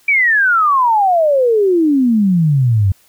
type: exponential sweep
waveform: sine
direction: down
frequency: 2349 to 92.5 Hz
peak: -9 dBFS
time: 0.08-2.92 s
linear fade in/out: 5 ms
effects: white hiss -52 dBFS RMS until 3.08 s